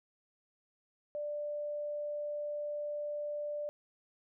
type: tone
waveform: sine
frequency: 590 Hz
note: D5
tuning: 8 cents sharp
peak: -35 dBFS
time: 1.15-3.69 s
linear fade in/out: 0 ms
effects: none